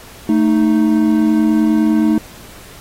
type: tone pair together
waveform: triangle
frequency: 221.5 / 311.1 Hz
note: A3 / D#4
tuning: +12 / 0 cents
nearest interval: tritone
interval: 588 cents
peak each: -11 dBFS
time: 0.29-2.18 s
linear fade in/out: 2 ms
effects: pink hiss -39 dBFS RMS until 2.8 s + AAC 48 kbps